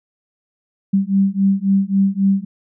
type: beating tone pair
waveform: sine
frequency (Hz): 193.7 / 197.4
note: G3 / G3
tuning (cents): -20 / +12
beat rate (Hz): 3.7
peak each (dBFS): -16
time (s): 0.93-2.45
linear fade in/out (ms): 10
effects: none